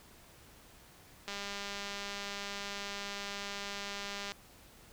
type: click train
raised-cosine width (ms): 0.2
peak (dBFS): -23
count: 612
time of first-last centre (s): 1.28-4.32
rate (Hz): 201
effects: pink hiss -58 dBFS RMS until 4.92 s